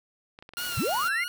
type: clicks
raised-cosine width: 0.3 ms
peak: -29 dBFS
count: 7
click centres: 0.389 / 0.425 / 0.491 / 0.536 / 0.666 / 0.724 / 0.898 s
type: noise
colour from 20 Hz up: white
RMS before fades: -37 dBFS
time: 0.57-1.09 s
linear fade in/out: 10 ms
type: tone with vibrato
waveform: 20% pulse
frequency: 1398 Hz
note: F6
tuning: 1 cent sharp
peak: -27 dBFS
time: 0.57-1.28 s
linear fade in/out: 0 ms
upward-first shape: triangle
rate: 3.1 Hz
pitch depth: 85 cents each way
type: linear sweep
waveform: sine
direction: up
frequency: 61.74 to 2185 Hz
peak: -25 dBFS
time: 0.77-1.24 s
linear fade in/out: 5 ms
effects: none